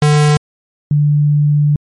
square / sine tone pair in turn, 149.1 / 147.3 Hz, D3 / D3, +27 / +6 cents, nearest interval unison, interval 21 cents, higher first, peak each -8 dBFS, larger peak neither, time 0.02-0.37 / 0.91-1.76 s, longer second, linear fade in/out 2 ms, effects MP3 48 kbps

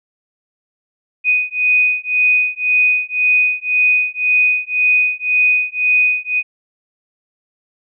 sine beating tone pair, 2489 / 2490.9 Hz, D#7 / D#7, 0 / +1 cents, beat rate 1.9 Hz, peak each -15 dBFS, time 1.24-6.43 s, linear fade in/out 50 ms, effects none

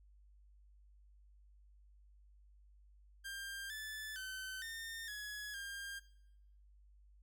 sawtooth tone with pitch steps, 1594 / 1744 / 1528 / 1820 / 1685 / 1603 Hz, G6 / A6 / G6 / A#6 / G#6 / G6, +28 / -16 / -45 / -42 / +25 / +38 cents, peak -40 dBFS, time 3.24-6 s, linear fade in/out 20 ms, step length 460 ms, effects noise-tail reverb RT60 0.9 s tail -19 dB re dry + added 50 Hz sine -61 dBFS peak until 7.22 s

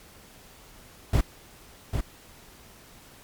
brown noise with echo, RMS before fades -20 dBFS, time 1.13-1.21 s, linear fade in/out 5 ms, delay 800 ms, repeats 1, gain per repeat -6 dB, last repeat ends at 2.01 s, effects pink hiss -51 dBFS RMS until 3.23 s + MP3 96 kbps

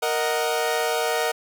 sawtooth chord, D# minor, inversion second, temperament equal, 466.2 / 622.3 / 740 Hz, A#4 / D#5 / F#5, 0 / 0 / 0 cents, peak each -21 / -23 / -23 dBFS, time 0.02-1.32 s, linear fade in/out 10 ms, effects none

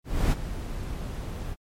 brown noise with ADSR envelope, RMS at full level -20 dBFS, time 0.04-1.56 s, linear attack 280 ms, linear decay 23 ms, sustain -13 dB, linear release 45 ms, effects MP3 64 kbps

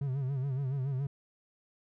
triangle tone with vibrato, 134.6 Hz, C3, 49 cents sharp, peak -28 dBFS, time 0.01-1.07 s, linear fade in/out 5 ms, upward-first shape sine, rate 7.1 Hz, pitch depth 100 cents each way, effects none

